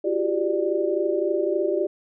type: tone cluster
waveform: sine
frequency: 343.3 / 375.5 / 399.1 / 593 Hz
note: F4 / F#4 / G4 / D5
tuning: -30 / +26 / +31 / +17 cents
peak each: -26 dBFS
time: 0.04-1.87 s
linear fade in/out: 10 ms
effects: none